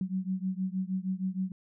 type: beating tone pair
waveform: sine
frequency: 185 / 191.4 Hz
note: F#3 / G3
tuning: 0 / -41 cents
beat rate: 6.4 Hz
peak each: -32 / -33 dBFS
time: 0.01-1.52 s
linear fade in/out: 2 ms
effects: none